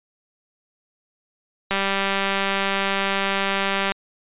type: click train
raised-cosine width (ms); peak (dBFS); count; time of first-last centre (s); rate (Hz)
0.3; -6; 434; 1.71-3.919; 196
effects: resampled to 8000 Hz